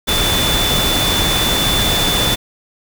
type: tone in noise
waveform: sine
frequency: 3501 Hz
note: A7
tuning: 9 cents flat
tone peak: -17 dBFS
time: 0.07-2.36 s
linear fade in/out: 20 ms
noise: pink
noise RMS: -17 dBFS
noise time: 0.07-2.36 s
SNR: -3 dB
effects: none